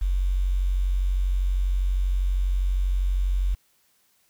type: tone with quantisation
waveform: sine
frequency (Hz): 46.25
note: F#1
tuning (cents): 0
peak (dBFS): -20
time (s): 0.01-3.55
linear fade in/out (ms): 10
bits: 8
effects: white hiss -65 dBFS RMS until 4.29 s